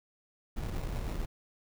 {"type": "noise with sample-and-hold", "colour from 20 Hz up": "brown", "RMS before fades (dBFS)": -35, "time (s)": [0.56, 1.26], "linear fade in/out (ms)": 10, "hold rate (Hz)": 1575, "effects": []}